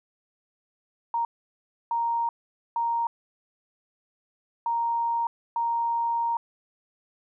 sine tone bursts at uneven times, 932 Hz, A#5, 1 cent flat, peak -23 dBFS, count 5, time 1.14-1.25 / 1.91-2.29 / 2.76-3.07 / 4.66-5.27 / 5.56-6.37 s, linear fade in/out 2 ms, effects none

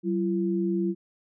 sine tone pair together, 189.99 / 339.9 Hz, F#3 / F4, +46 / -47 cents, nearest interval minor seventh, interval 1007 cents, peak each -26 dBFS, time 0.03-0.95 s, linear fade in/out 50 ms, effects none

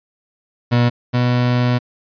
30% pulse tone pair in turn, 120.7 / 123.17 Hz, B2 / B2, -39 / -4 cents, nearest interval unison, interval 35 cents, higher second, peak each -9 / -11 dBFS, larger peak first, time 0.71-0.9 / 1.13-1.79 s, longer second, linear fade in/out 20 ms, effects resampled to 11025 Hz

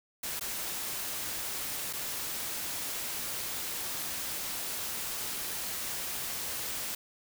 white noise with dropouts, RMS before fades -36 dBFS, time 0.23-6.95 s, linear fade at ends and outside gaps 5 ms, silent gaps 0.396-0.409 / 1.929-1.933 s, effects none

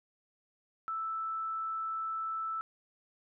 sine tone, 1318.5 Hz, E6, in tune, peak -33 dBFS, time 0.88-2.61 s, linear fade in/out 0 ms, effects none

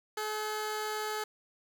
15% pulse tone pair together, 427.7 / 1524 Hz, A4 / G6, -49 / -49 cents, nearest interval octave + minor seventh, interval 2200 cents, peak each -27 / -37 dBFS, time 0.17-1.24 s, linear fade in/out 5 ms, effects none

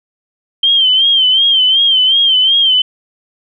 sine tone with vibrato, 3136 Hz, G7, in tune, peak -7 dBFS, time 0.63-2.82 s, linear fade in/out 5 ms, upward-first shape sine, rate 2.7 Hz, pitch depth 76 cents each way, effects none

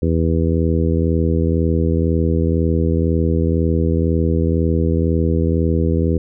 harmonic tone, 82 Hz, E2, 9 cents flat, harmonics 1 / 2 / 3 / 4 / 5 / 6, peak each -17 / -20 / -22 / -23 / -24 / -25 dBFS, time 0.02-6.18 s, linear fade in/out 5 ms, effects none

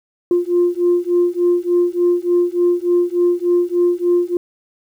sine beating tone pair, 349.7 / 353.1 Hz, F4 / F4, +2 / +19 cents, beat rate 3.4 Hz, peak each -15 dBFS, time 0.31-4.37 s, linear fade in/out 2 ms, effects tanh soft clip ceiling -7 dBFS + 8-bit

